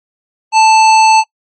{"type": "tone", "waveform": "square", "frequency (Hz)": 880, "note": "A5", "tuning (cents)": 0, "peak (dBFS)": -5, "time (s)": [0.52, 1.24], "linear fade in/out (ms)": 50, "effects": ["noise-tail reverb RT60 0.1 s tail -24 dB re dry", "MP3 32 kbps"]}